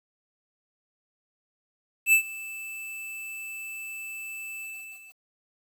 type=tone with ADSR envelope; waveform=square; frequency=2637 Hz; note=E7; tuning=in tune; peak=-15 dBFS; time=2.06-5.19 s; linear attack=69 ms; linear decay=92 ms; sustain=-21 dB; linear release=560 ms; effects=9-bit